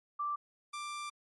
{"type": "tone pair in turn", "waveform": ["sine", "sawtooth"], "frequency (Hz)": [1173, 1180.5], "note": ["D6", "D6"], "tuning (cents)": [-2, 9], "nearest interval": "unison", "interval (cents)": 11, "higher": "second", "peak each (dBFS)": [-32, -35], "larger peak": "first", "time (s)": [[0.19, 0.36], [0.73, 1.1]], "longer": "second", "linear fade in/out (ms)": 10, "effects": ["MP3 48 kbps"]}